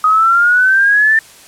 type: exponential sweep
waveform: sine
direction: up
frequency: 1249 to 1794 Hz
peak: -7 dBFS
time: 0.04-1.19 s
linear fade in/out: 2 ms
effects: white hiss -40 dBFS RMS until 1.47 s + low-pass 11000 Hz 12 dB/octave